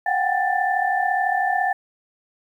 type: tone cluster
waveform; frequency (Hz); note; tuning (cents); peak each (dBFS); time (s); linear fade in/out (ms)
sine; 723 / 757 / 795 / 1768; F#5 / F#5 / G5 / A6; -40 / +39 / +24 / +8; -24; 0.06-1.73; 5
effects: 9-bit